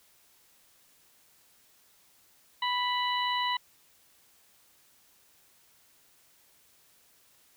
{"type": "harmonic tone", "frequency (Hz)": 987.8, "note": "B5", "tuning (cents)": 0, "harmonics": [1, 2, 3, 4], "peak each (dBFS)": [-29, -34, -34, -36], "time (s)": [2.62, 3.57], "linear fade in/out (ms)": 5, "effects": ["white hiss -63 dBFS RMS until 7.56 s"]}